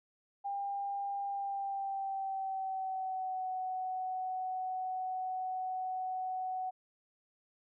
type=tone with pitch glide; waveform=sine; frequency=799 to 745.5 Hz; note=G5 to F#5; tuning=+33 to +13 cents; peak=-34 dBFS; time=0.44-6.71 s; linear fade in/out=20 ms; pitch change=-120 cents; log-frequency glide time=1.27-3.49 s; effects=none